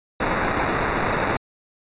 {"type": "noise with sample-and-hold", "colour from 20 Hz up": "white", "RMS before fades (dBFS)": -22, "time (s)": [0.2, 1.37], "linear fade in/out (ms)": 5, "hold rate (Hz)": 3150, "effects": ["resampled to 8000 Hz"]}